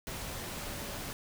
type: tone in noise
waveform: sine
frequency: 574 Hz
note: D5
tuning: 40 cents flat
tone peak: -49 dBFS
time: 0.61-0.97 s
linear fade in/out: 0 ms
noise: pink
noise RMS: -40 dBFS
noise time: 0.07-1.13 s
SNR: -12 dB
effects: none